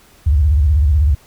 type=tone with vibrato; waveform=sine; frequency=73.42 Hz; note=D2; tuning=in tune; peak=-9 dBFS; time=0.26-1.15 s; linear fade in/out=10 ms; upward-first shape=square; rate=16 Hz; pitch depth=170 cents each way; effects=pink hiss -48 dBFS RMS until 1.26 s